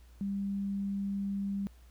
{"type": "tone", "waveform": "sine", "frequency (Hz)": 198.4, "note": "G3", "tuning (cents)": 21, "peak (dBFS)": -31, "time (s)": [0.21, 1.67], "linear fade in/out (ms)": 0, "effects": ["added 60 Hz sine -53 dBFS peak until 1.9 s", "pink hiss -66 dBFS RMS until 1.9 s"]}